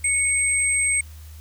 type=tone pair together; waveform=sine; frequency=2217 / 8337 Hz; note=C#7 / C9; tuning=0 / -7 cents; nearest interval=octave + major seventh; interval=2293 cents; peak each=-22 / -20 dBFS; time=0.04-1.01 s; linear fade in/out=5 ms; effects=added 77 Hz sine -38 dBFS peak until 1.4 s + white hiss -51 dBFS RMS until 1.4 s